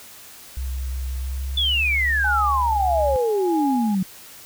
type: tone with pitch glide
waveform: sine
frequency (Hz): 64.9 to 68.56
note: C2 to C#2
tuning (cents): -13 to -18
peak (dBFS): -24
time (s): 0.57-3.16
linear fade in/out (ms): 0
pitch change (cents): +95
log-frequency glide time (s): 1.18-1.75
type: exponential sweep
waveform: sine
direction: down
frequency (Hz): 3520 to 181.1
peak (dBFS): -18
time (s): 1.57-4.03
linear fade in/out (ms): 5
type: tone with tremolo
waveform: sine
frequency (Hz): 830.6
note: G#5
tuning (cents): 0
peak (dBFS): -22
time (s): 2.24-3.95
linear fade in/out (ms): 5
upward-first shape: sine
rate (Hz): 1.6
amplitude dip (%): 65
effects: white hiss -43 dBFS RMS until 4.45 s